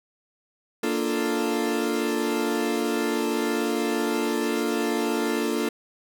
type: chord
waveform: 40% pulse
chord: Bb major seventh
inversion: none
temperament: equal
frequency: 233.1 / 293.7 / 349.2 / 440 Hz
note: Bb3 / D4 / F4 / A4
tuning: 0 / 0 / 0 / 0 cents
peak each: -28 dBFS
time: 0.83-5.69 s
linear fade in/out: 5 ms
effects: none